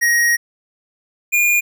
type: tone pair in turn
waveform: square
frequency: 1885 / 2423 Hz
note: A#6 / D#7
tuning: +19 / -47 cents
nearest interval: major third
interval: 434 cents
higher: second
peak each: -13 dBFS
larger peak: neither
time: 0.01-0.37 / 1.32-1.61 s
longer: first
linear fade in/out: 20 ms
effects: none